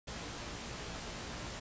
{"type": "noise with comb filter", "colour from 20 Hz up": "pink", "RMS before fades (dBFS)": -43, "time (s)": [0.07, 1.6], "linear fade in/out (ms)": 10, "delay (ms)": 17, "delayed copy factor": 0.6, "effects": ["resampled to 16000 Hz"]}